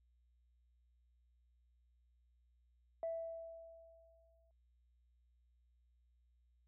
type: tone with exponential decay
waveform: sine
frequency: 660 Hz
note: E5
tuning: 2 cents sharp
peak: -36 dBFS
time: 3.03-4.51 s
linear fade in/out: 1 ms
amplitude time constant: 320 ms
effects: tanh soft clip ceiling -32 dBFS + added 60 Hz sine -70 dBFS peak until 6.67 s